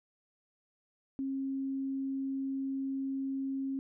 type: tone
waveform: sine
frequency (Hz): 270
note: C#4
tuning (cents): -45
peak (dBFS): -32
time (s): 1.19-3.79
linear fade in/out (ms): 0
effects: none